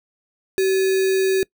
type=tone with sample-and-hold; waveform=sine; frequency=381.3 Hz; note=G4; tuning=48 cents flat; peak=-15 dBFS; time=0.58-1.43 s; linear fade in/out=0 ms; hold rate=2100 Hz; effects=noise-tail reverb RT60 0.1 s tail -24 dB re dry